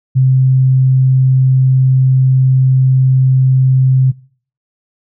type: tone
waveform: sine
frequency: 130.81 Hz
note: C3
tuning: in tune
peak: -6 dBFS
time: 0.15-4.12 s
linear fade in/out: 20 ms
effects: noise-tail reverb RT60 0.5 s tail -23 dB re dry